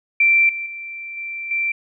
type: tone with level steps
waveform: sine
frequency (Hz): 2349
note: D7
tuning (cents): 0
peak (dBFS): -11 / -24 / -29 / -26 / -18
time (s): 0.2-1.72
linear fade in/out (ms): 5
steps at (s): 0.49 / 0.66 / 1.17 / 1.51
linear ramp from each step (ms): 2
effects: none